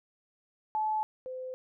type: tone pair in turn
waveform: sine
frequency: 863 / 513.1 Hz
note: A5 / C5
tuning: -34 / -34 cents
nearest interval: major sixth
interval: 900 cents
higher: first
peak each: -27 / -36 dBFS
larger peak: first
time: 0.75-1.03 / 1.26-1.54 s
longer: neither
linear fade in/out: 0 ms
effects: none